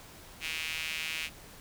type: tone with high-pass filter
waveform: sawtooth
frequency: 160 Hz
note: D#3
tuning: 49 cents sharp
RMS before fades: -36 dBFS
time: 0.4-1.3 s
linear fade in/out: 50 ms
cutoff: 2500 Hz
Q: 3.6
effects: pink hiss -51 dBFS RMS until 1.6 s